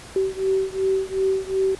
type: beating tone pair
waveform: sine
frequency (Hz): 382.1 / 384.8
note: G4 / G4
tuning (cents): -44 / -32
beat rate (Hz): 2.7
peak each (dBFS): -22 / -23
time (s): 0.16-1.75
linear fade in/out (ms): 2
effects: pink hiss -41 dBFS RMS until 1.79 s + resampled to 24000 Hz